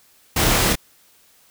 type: noise with echo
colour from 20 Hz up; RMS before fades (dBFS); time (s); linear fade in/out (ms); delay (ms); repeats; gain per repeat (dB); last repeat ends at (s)
pink; -19; 0.36-0.73; 5; 26; 1; -3; 0.756
effects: white hiss -55 dBFS RMS until 1.5 s